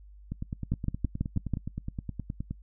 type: two click trains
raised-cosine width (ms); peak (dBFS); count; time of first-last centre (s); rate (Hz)
5; -15 / -21; 6 / 22; 0.72-1.537 / 0.32-2.51; 6.12 / 9.59
effects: noise-tail reverb RT60 0.1 s tail -23 dB re dry + added 50 Hz sine -48 dBFS peak until 2.62 s